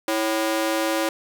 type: ring-modulated tone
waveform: sawtooth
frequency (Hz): 440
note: A4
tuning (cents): 0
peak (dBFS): -14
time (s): 0.08-1.09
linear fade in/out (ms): 2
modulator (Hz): 113
effects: none